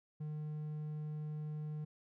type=tone; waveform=triangle; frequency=152 Hz; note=D#3; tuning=40 cents flat; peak=-37 dBFS; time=0.2-1.85 s; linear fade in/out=10 ms; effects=none